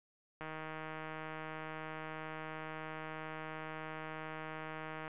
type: click train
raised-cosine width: 0.5 ms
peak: -29 dBFS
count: 734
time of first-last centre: 0.41-5.079 s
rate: 157 Hz
effects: resampled to 8000 Hz